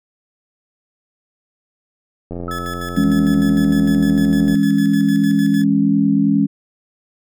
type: click train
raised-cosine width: 2 ms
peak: -15 dBFS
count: 196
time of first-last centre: 2.31-4.544 s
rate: 87.3 Hz
type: tone with exponential decay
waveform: sine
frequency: 1302 Hz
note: E6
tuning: 22 cents flat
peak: -24 dBFS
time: 2.48-5.47 s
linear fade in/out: 2 ms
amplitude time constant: 650 ms
type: tone with tremolo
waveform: sawtooth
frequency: 1711 Hz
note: A6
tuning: 49 cents flat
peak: -25 dBFS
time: 2.51-5.64 s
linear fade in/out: 2 ms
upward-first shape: square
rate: 6.6 Hz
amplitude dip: 65%
type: chord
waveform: sine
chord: C# minor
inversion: first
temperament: equal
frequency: 164.81 / 207.7 / 277.2 Hz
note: E3 / G#3 / C#4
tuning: 0 / 0 / 0 cents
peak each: -20 / -15 / -15 dBFS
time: 2.96-6.47 s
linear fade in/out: 20 ms
effects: none